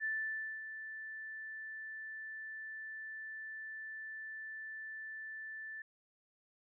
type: tone with ADSR envelope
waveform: sine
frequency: 1760 Hz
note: A6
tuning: in tune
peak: -33 dBFS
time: 0-5.82 s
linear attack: 42 ms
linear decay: 570 ms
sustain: -10 dB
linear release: 3 ms
effects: none